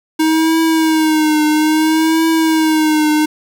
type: tone with vibrato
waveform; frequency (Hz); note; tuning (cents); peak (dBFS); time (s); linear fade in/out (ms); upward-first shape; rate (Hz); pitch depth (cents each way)
square; 314.5; D#4; +19; -11; 0.19-3.26; 10; triangle; 0.6; 61
effects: 8-bit